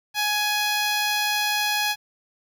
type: tone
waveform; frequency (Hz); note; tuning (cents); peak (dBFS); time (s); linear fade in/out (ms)
10% pulse; 836; G#5; +11; -13; 0.14-1.96; 50
effects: 9-bit